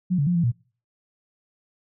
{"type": "tone with pitch steps", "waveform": "sine", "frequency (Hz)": [181.7, 142.1, 176.4, 170, 119.3], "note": ["F#3", "C#3", "F3", "F3", "A#2"], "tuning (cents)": [-31, 43, 18, -46, 41], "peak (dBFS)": -18, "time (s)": [0.1, 0.52], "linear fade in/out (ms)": 20, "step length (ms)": 84, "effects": ["noise-tail reverb RT60 0.4 s tail -25 dB re dry"]}